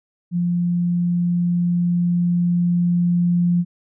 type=tone with level ramp; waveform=sine; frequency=174.61 Hz; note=F3; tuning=in tune; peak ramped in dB=-17 to -14 dBFS; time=0.31-3.65 s; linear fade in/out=50 ms; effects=none